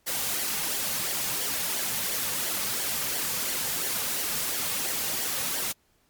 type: noise with flanger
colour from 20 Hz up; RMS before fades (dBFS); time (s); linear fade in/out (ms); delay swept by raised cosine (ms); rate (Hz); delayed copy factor
white; -29; 0.06-5.73; 20; 0.77 to 3.07; 2.9; -0.5
effects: pink hiss -67 dBFS RMS until 6.09 s + MP3 96 kbps